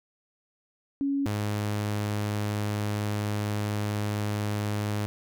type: tone pair in turn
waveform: sine / sawtooth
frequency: 278.5 / 104.32 Hz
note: C#4 / G#2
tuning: +8 / +8 cents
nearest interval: octave + perfect fourth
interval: 1700 cents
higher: first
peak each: -24 / -23 dBFS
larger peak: second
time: 1.01-1.26 / 1.26-5.06 s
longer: second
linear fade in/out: 0 ms
effects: none